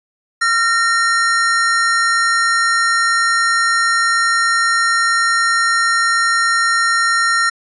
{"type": "tone pair together", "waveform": "square", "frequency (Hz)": [1370.5, 1840], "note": ["F6", "A#6"], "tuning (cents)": [-33, -23], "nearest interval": "perfect fourth", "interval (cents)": 510, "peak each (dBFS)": -16, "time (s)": [0.41, 7.5], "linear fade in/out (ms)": 10, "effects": ["resampled to 24000 Hz"]}